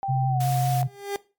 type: tone with pitch glide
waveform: sine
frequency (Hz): 784 to 718.9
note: G5 to F5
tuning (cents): 0 to +50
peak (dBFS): -25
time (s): 0.03-0.83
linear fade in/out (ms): 0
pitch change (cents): -150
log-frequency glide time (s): 0.28-0.43
type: tone with vibrato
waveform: sine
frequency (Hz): 130.81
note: C3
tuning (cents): 0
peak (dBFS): -21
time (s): 0.08-0.88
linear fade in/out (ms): 20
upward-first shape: sine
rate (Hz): 5.4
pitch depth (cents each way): 18
type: noise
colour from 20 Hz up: white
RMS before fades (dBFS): -36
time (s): 0.4-0.82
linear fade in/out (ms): 5
type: tone with exponential growth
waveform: 30% pulse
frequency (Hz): 401.8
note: G4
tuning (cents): +43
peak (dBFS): -21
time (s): 0.78-1.16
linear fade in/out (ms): 1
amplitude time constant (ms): 81
effects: noise-tail reverb RT60 0.3 s tail -19 dB re dry + MP3 96 kbps